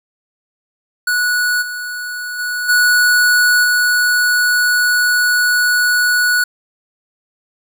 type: tone with level steps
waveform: square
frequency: 1469 Hz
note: F#6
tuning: 13 cents flat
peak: -14 / -23 / -19 / -10 / -12 dBFS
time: 1.07-6.44 s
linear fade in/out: 5 ms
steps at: 1.61 / 2.38 / 2.68 / 3.63 s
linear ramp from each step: 20 ms
effects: 8-bit